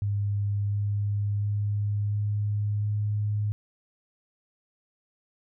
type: tone with pitch steps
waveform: sine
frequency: 101.7 / 102.41 / 103.12 / 103.84 / 104.56 Hz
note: G#2 / G#2 / G#2 / G#2 / G#2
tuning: -36 / -24 / -12 / 0 / +12 cents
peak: -24 dBFS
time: 0.02-3.52 s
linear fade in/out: 0 ms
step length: 700 ms
effects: none